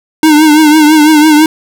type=tone with vibrato; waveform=square; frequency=306.1 Hz; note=D#4; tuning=28 cents flat; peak=-3 dBFS; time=0.23-1.46 s; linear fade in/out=2 ms; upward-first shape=triangle; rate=6 Hz; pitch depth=73 cents each way; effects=none